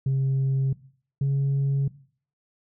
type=tone pair in turn; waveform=sine; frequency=134.5 / 138.2 Hz; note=C3 / C#3; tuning=+48 / -5 cents; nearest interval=unison; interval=47 cents; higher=second; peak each=-18 / -18 dBFS; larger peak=neither; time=0.06-0.73 / 1.21-1.88 s; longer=neither; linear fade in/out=5 ms; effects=noise-tail reverb RT60 0.5 s tail -19 dB re dry + tanh soft clip ceiling -19 dBFS